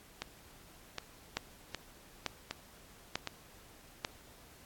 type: two click trains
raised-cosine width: 0.2 ms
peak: -19 / -15 dBFS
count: 5 / 4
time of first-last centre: 0.22-3.273 / 1.37-4.049 s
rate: 1.31 / 1.12 Hz
effects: pink hiss -58 dBFS RMS until 4.65 s + AAC 64 kbps